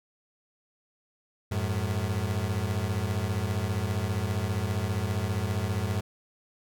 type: beating tone pair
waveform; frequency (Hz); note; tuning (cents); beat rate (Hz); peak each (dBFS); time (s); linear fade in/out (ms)
35% pulse; 92.5 / 107.5; F#2 / A2; 0 / -40; 15; -28; 1.51-6.01; 10
effects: none